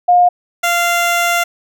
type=tone pair in turn; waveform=sine / 15% pulse; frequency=712 / 692.5 Hz; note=F5 / F5; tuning=+33 / -15 cents; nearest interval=unison; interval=48 cents; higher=first; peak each=-6 dBFS; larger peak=neither; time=0.08-0.29 / 0.63-1.44 s; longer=second; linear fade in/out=10 ms; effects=none